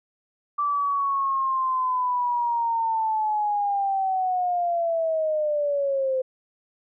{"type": "linear sweep", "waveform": "sine", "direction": "down", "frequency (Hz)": [1169, 515], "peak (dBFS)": -21, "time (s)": [0.58, 6.22], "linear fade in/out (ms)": 10, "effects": []}